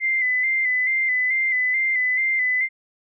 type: tone with vibrato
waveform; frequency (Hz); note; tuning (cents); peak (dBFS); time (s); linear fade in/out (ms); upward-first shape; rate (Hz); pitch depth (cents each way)
sine; 2049; C7; -37; -18; 0-2.69; 50; square; 2.3; 37
effects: none